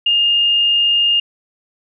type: tone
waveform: sine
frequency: 2827 Hz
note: F7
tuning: 20 cents sharp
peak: -11 dBFS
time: 0.06-1.2 s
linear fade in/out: 5 ms
effects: none